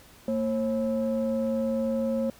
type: tone pair together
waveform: sine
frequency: 228.3 / 539 Hz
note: A#3 / C#5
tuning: -36 / -49 cents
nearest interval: octave + minor third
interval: 1487 cents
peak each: -25 / -26 dBFS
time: 0.28-2.3 s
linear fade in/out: 2 ms
effects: tanh soft clip ceiling -20 dBFS + pink hiss -53 dBFS RMS until 2.39 s